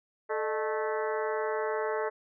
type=harmonic tone with a mistuned harmonic; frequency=218.3 Hz; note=A3; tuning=13 cents flat; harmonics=2 / 3 / 4 / 5 / 6 / 7 / 8 / 9; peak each=-31 / -35 / -37 / -39 / -41 / -42 / -43 / -44 dBFS; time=0.29-2.1 s; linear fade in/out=20 ms; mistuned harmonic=3; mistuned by=-110 cents; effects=none